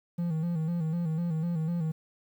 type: tone with vibrato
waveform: triangle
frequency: 165.5 Hz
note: E3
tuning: 7 cents sharp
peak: -25 dBFS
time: 0.18-1.92 s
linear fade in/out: 10 ms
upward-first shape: square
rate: 4 Hz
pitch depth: 73 cents each way
effects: 10-bit